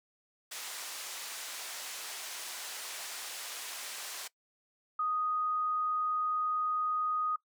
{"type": "band-pass noise", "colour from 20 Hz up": "white", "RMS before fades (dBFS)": -42, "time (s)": [0.51, 4.28], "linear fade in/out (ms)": 10, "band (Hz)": [610, 9100], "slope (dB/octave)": 12}
{"type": "tone", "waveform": "sine", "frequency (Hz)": 1244.5, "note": "D#6", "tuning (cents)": 0, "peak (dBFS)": -29, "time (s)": [4.99, 7.36], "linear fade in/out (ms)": 5}
{"effects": ["noise-tail reverb RT60 0.1 s tail -21 dB re dry"]}